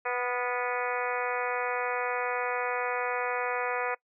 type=harmonic tone with a mistuned harmonic; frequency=246.9 Hz; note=B3; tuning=in tune; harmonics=2 / 3 / 4 / 5 / 6 / 7 / 8 / 9 / 10; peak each=-33 / -35 / -36 / -37 / -38 / -38 / -39 / -40 / -40 dBFS; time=0.05-3.95 s; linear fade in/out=10 ms; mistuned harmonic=6; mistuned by=-36 cents; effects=noise-tail reverb RT60 0.1 s tail -23 dB re dry